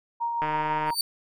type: tone with tremolo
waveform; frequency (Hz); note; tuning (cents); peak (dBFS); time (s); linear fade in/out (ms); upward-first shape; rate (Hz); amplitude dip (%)
sine; 936; A#5; +7; -24; 0.2-0.95; 20; sine; 6.1; 30
type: click train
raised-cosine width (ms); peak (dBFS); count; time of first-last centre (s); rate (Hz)
0.5; -16; 75; 0.42-0.904; 153
type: tone with exponential growth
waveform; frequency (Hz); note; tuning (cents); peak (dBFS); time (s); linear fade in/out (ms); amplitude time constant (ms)
sawtooth; 4573; D8; -47; -16; 0.86-1.01; 2; 32
effects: none